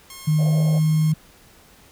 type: tone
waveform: 5% pulse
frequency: 1075 Hz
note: C6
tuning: 47 cents sharp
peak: -25 dBFS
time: 0.1-1.12 s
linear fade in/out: 2 ms
type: tone with pitch glide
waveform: sine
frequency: 153.8 to 156.04 Hz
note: D#3 to D#3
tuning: -20 to +5 cents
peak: -15 dBFS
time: 0.27-1.14 s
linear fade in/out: 10 ms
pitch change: +25 cents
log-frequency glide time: 0.42-0.59 s
type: band-pass noise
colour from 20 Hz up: pink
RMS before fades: -34 dBFS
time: 0.38-0.8 s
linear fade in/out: 20 ms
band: 500 to 670 Hz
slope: 48 dB/octave
effects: pink hiss -51 dBFS RMS until 1.91 s